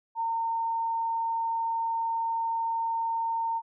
sine tone, 913 Hz, A#5, 36 cents flat, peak -26 dBFS, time 0.15-3.62 s, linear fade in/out 50 ms, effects none

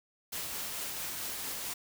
white noise with tremolo, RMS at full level -37 dBFS, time 0.32-1.74 s, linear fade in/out 10 ms, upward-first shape triangle, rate 4.5 Hz, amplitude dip 25%, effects none

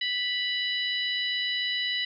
harmonic tone, 987 Hz, B5, 1 cent flat, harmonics 2 / 3 / 4 / 5, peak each -31 / -30 / -31 / -43 dBFS, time 0.01-2.05 s, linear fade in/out 5 ms, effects none

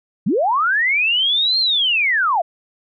sine linear two-way sweep, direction up then down, 147.6 to 4262 to 626 Hz, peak -14 dBFS, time 0.26-2.42 s, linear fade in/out 10 ms, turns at 1.59 s, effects none

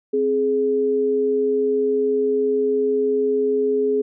sine tone pair together, 262.8 / 420.2 Hz, C4 / G#4, +8 / +20 cents, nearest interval minor sixth, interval 812 cents, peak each -25 / -17 dBFS, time 0.13-4.02 s, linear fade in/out 10 ms, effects none

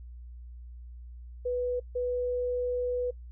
sine tone bursts at uneven times, 493.9 Hz, B4, in tune, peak -27 dBFS, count 2, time 1.45-1.8 / 1.95-3.11 s, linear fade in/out 10 ms, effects noise-tail reverb RT60 0.1 s tail -24 dB re dry + added 60 Hz sine -42 dBFS peak until 3.31 s

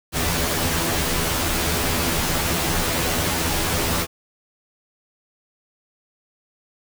pink noise with comb filter, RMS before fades -22 dBFS, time 0.12-4.07 s, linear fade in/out 50 ms, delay 12 ms, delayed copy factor +1, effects none

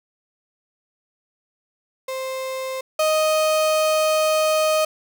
35% pulse tone pair in turn, 524 / 623.4 Hz, C5 / D#5, +2 / +3 cents, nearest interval minor third, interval 301 cents, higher second, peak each -24 / -15 dBFS, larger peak second, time 2.08-2.81 / 2.99-4.85 s, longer second, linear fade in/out 5 ms, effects none

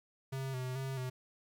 square tone with vibrato, 130.81 Hz, C3, in tune, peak -37 dBFS, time 0.32-1.1 s, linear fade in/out 10 ms, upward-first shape square, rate 2.3 Hz, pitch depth 40 cents each way, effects 12-bit

